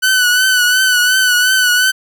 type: tone with vibrato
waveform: sawtooth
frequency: 1496 Hz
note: F#6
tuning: 19 cents sharp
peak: -6 dBFS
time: 0.02-1.92 s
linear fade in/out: 20 ms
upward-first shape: triangle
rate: 2.8 Hz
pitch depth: 52 cents each way
effects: none